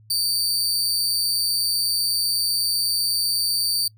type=tone with amplitude modulation; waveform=sawtooth; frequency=4604 Hz; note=D8; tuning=35 cents flat; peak=-14 dBFS; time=0.1-3.88 s; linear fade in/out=5 ms; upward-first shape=sine; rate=180 Hz; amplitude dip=70%; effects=noise-tail reverb RT60 0.1 s tail -25 dB re dry + added 108 Hz sine -49 dBFS peak until 3.97 s